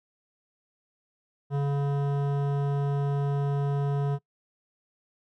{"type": "tone with hard clipping", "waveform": "triangle", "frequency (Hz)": 141.4, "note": "C#3", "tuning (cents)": 35, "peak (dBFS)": -26, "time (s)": [1.5, 4.19], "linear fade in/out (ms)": 50, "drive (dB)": 18, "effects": ["noise-tail reverb RT60 0.1 s tail -23 dB re dry"]}